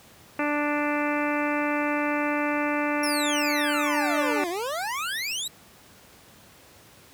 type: harmonic tone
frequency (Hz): 294.2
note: D4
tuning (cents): +3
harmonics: 1 / 2 / 3 / 4 / 5 / 6 / 7 / 8 / 9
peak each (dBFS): -27 / -30 / -32 / -33 / -34 / -35 / -35 / -36 / -37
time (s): 0.39-4.44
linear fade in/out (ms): 2
type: exponential two-way sweep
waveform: 25% pulse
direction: down then up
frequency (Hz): 5640 to 333 to 4001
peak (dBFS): -24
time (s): 3.03-5.48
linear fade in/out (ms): 5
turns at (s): 4.49
effects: pink hiss -52 dBFS RMS until 7.13 s + high-pass 80 Hz 12 dB/octave